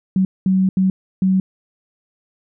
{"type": "tone bursts at uneven times", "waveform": "sine", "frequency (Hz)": 188.8, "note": "F#3", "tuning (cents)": 35, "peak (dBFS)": -12, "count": 4, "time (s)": [[0.16, 0.25], [0.46, 0.69], [0.77, 0.9], [1.22, 1.4]], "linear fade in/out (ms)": 2, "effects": []}